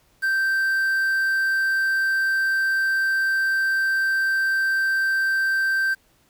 triangle tone with quantisation, 1564 Hz, G6, 4 cents flat, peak -17 dBFS, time 0.22-5.95 s, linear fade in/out 20 ms, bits 7, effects pink hiss -61 dBFS RMS until 6.29 s

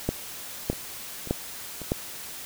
two click trains, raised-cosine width 2 ms, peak -24 / -10 dBFS, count 3 / 4, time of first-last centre 0.73-1.817 / 0.09-1.919 s, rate 1.84 / 1.64 Hz, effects white hiss -39 dBFS RMS until 2.45 s

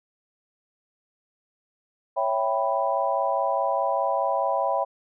sine chord, C# half-diminished seventh, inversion none, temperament equal, 554.4 / 659.3 / 784 / 987.8 Hz, C#5 / E5 / G5 / B5, 0 / 0 / 0 / 0 cents, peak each -27 dBFS, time 2.16-4.85 s, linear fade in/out 20 ms, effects none

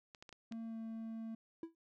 clicks, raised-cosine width 0.2 ms, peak -35 dBFS, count 5, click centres 0.148 / 0.225 / 0.292 / 0.327 / 0.523 s
triangle tone with pitch glide, 226.9 to 224.6 Hz, A#3 to A3, -47 to +36 cents, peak -40 dBFS, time 0.51-1.35 s, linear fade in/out 5 ms, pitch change -17 cents, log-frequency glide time 0.66-0.75 s
triangle tone with exponential decay, 329.6 Hz, E4, in tune, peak -36 dBFS, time 1.63-1.75 s, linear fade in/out 2 ms, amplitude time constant 24 ms
effects none

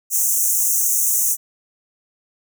pink high-pass noise, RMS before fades -18 dBFS, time 0.1-1.37 s, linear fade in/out 50 ms, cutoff 6000 Hz, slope 96 dB/octave, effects none

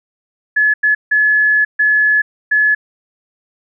sine tone bursts at uneven times, 1709 Hz, G#6, 49 cents sharp, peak -9 dBFS, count 5, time 0.56-0.74 / 0.83-0.95 / 1.11-1.65 / 1.79-2.22 / 2.51-2.75 s, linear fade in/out 10 ms, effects none

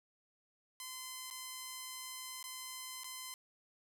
5% pulse tone with dropouts, 1029 Hz, C6, 29 cents flat, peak -32 dBFS, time 0.8-3.34 s, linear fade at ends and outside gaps 1 ms, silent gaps 1.302-1.309 / 2.428-2.44 / 3.035-3.043 s, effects none

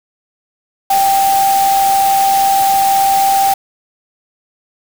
sine tone in noise, 784 Hz, G5, in tune, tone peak -9 dBFS, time 0.9-3.54 s, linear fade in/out 5 ms, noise white, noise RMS -21 dBFS, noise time 0.9-3.54 s, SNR +9 dB, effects none

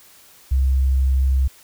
sine tone, 66.2 Hz, C2, 21 cents sharp, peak -14 dBFS, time 0.51-1.48 s, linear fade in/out 10 ms, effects white hiss -49 dBFS RMS until 1.63 s

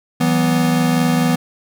square chord, E suspended second, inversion none, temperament equal with one note detuned, 164.81 / 189.32 / 246.9 Hz, E3 / F#3 / B3, 0 / +40 / 0 cents, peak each -18 / -23 / -17 dBFS, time 0.2-1.36 s, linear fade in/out 10 ms, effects none

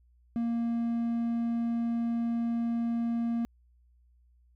triangle tone, 233.1 Hz, A#3, in tune, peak -25 dBFS, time 0.36-3.45 s, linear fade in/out 0 ms, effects added 60 Hz sine -60 dBFS peak until 4.55 s

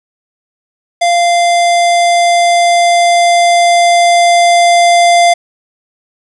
square tone with level ramp, 693 Hz, F5, 14 cents flat, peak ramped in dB -8 to -5 dBFS, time 1.01-5.34 s, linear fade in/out 10 ms, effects resampled to 24000 Hz + 7-bit

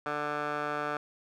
15% pulse tone with band-pass filter, 147.9 Hz, D3, 13 cents sharp, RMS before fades -33 dBFS, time 0.06-0.97 s, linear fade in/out 2 ms, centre 1100 Hz, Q 2.7, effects none

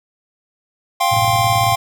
square chord, F suspended second, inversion none, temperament equal with one note detuned, 698.5 / 784 / 1056.2 Hz, F5 / G5 / C6, 0 / 0 / +16 cents, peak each -19 dBFS, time 1-1.76 s, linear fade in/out 10 ms
sine tone with tremolo, 113.1 Hz, A2, 48 cents sharp, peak -17 dBFS, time 1.11-1.75 s, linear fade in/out 20 ms, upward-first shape square, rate 18 Hz, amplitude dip 65%
effects none

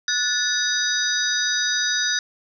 sine tone cluster, 1466 / 1739 / 3769 / 4864 / 5980 Hz, F#6 / A6 / A#7 / D#8 / F#8, -16 / -21 / +18 / -40 / +17 cents, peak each -26 dBFS, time 0.08-2.19 s, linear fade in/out 2 ms, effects none

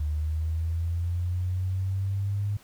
sine linear sweep, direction up, 74.5 to 103 Hz, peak -25 dBFS, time 0-2.57 s, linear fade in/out 5 ms, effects pink hiss -56 dBFS RMS until 2.63 s

